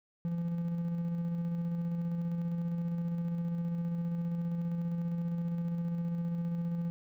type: tone with tremolo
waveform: triangle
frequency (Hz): 170.2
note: F3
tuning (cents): -44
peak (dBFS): -28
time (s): 0.25-6.9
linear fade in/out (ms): 0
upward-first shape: square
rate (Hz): 15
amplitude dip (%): 25
effects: none